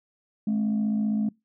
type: tone pair together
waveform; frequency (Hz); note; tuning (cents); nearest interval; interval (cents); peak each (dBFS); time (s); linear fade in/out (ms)
sine; 212.9 / 268.2; G#3 / C4; +43 / +43; major third; 400; -21 / -30; 0.47-1.29; 5
effects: noise-tail reverb RT60 0.2 s tail -24 dB re dry + tanh soft clip ceiling -19 dBFS